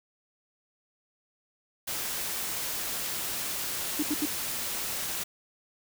white noise, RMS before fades -33 dBFS, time 1.87-5.24 s, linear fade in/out 10 ms
sine tone bursts, 300 Hz, D4, 37 cents sharp, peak -25 dBFS, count 3, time 3.99-4.256 s, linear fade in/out 5 ms, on 38 ms, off 76 ms
effects none

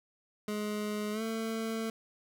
25% pulse tone with pitch glide, 210 to 223.8 Hz, G#3 to A3, +19 to +30 cents, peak -29 dBFS, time 0.48-1.9 s, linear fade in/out 2 ms, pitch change +111 cents, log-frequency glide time 1.12-1.22 s, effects none

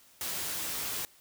white noise with comb filter, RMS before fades -35 dBFS, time 0.21-1.05 s, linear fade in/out 0 ms, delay 12 ms, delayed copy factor +0.5, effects white hiss -60 dBFS RMS until 1.2 s

